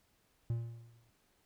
triangle tone with exponential decay, 116.54 Hz, A#2, in tune, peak -28 dBFS, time 0.5-1.1 s, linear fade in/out 0 ms, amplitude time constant 130 ms, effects pink hiss -73 dBFS RMS until 1.45 s

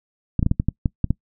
clicks, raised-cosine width 5 ms, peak -6 dBFS, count 9, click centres 0.393 / 0.428 / 0.464 / 0.514 / 0.599 / 0.686 / 0.858 / 1.043 / 1.106 s, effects noise-tail reverb RT60 0.1 s tail -24 dB re dry

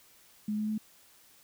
sine tone with pitch steps, 211 / 213.3 / 215.7 Hz, G#3 / G#3 / A3, +28 / +46 / -34 cents, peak -29 dBFS, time 0.48-0.78 s, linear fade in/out 5 ms, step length 100 ms, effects white hiss -60 dBFS RMS until 1.43 s

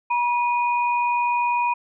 sine tone pair together, 964 / 2469 Hz, B5 / D#7, -42 / -14 cents, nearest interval octave + major third, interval 1628 cents, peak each -19 / -27 dBFS, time 0.1-1.74 s, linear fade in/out 10 ms, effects none

